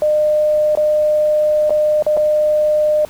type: tone with dropouts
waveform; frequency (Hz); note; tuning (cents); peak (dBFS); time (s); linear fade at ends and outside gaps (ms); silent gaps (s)
sine; 606; D#5; -46; -11; 0.02-3.05; 1; 0.752-0.773 / 1.696-1.705 / 2.024-2.065 / 2.168-2.173
effects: pink hiss -41 dBFS RMS until 3.09 s